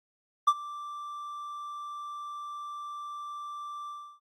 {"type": "tone with ADSR envelope", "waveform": "triangle", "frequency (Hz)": 1174.7, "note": "D6", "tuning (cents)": 0, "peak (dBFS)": -14, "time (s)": [0.47, 4.2], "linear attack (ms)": 10, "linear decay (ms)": 51, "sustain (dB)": -21, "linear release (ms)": 320, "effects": ["AAC 64 kbps"]}